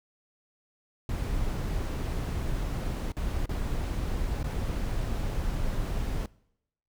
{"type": "noise with dropouts", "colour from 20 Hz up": "brown", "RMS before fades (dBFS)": -30, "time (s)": [1.09, 6.26], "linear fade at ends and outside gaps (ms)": 2, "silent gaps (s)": [[3.12, 3.167], [3.459, 3.492], [4.43, 4.441]], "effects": ["noise-tail reverb RT60 0.8 s tail -23 dB re dry"]}